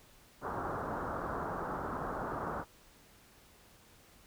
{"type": "low-pass noise", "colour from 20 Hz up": "white", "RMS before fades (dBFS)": -38, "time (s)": [0.41, 2.65], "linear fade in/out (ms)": 50, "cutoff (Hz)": 1400, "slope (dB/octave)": 48, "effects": ["pink hiss -61 dBFS RMS until 4.26 s"]}